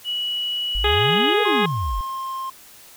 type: tone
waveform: sine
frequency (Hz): 2933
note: F#7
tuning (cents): -16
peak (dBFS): -22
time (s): 0.04-1.36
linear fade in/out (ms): 50
type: exponential two-way sweep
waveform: sine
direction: up then down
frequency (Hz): 41.2 to 485.8 to 41.2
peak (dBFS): -22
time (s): 0.75-2.01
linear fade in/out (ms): 0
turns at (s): 1.41
type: harmonic tone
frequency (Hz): 415.3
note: G#4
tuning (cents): 0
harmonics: 1 / 2 / 3 / 4 / 5 / 6 / 7 / 8 / 9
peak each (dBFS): -21 / -24 / -26 / -27 / -28 / -29 / -29 / -30 / -31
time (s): 0.84-1.66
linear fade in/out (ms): 5
type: tone with pitch glide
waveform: triangle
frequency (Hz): 1066 to 1058.6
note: C6 to C6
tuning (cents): +32 to +20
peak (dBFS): -24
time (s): 1.45-2.5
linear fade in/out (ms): 5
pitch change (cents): -12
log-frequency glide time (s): 1.95-2.27
effects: white hiss -46 dBFS RMS until 2.96 s